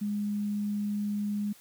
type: tone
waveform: sine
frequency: 206.3 Hz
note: G#3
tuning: 11 cents flat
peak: -28 dBFS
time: 0.01-1.53 s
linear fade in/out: 10 ms
effects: white hiss -56 dBFS RMS until 1.6 s